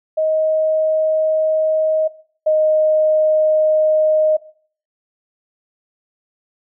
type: tone pair in turn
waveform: sine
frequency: 628 / 620.8 Hz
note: D#5 / D#5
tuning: +16 / -4 cents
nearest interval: unison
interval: 20 cents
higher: first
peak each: -14 / -11 dBFS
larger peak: second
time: 0.17-2.08 / 2.46-4.37 s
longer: neither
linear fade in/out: 10 ms
effects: noise-tail reverb RT60 0.5 s tail -19 dB re dry